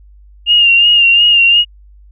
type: tone with vibrato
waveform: sine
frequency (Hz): 2812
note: F7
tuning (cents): +11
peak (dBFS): -5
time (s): 0.46-1.65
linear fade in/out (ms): 50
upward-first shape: sine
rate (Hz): 2.8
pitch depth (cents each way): 42
effects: added 50 Hz sine -38 dBFS peak until 2.11 s